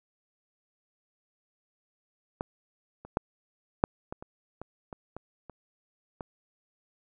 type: clicks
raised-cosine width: 1 ms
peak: -17 / -30 / -11 / -6 / -22 / -28 / -25 / -25 / -25 / -29 / -23 dBFS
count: 11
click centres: 2.409 / 3.05 / 3.171 / 3.839 / 4.125 / 4.225 / 4.616 / 4.928 / 5.166 / 5.497 / 6.208 s
effects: none